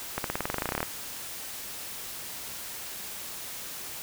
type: accelerating click train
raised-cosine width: 0.5 ms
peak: -13 dBFS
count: 17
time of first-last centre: 0.18-0.829 s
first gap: 62 ms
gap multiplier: 0.94
effects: white hiss -39 dBFS RMS until 4.02 s